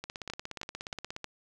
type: two click trains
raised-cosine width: 0.2 ms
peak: -21 / -19 dBFS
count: 20 / 4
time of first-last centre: 0.04-1.164 / 0.3-1.243 s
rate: 16.9 / 3.18 Hz
effects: none